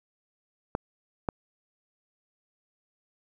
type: clicks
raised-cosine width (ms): 1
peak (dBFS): -13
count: 2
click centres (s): 0.751 / 1.288
effects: 9-bit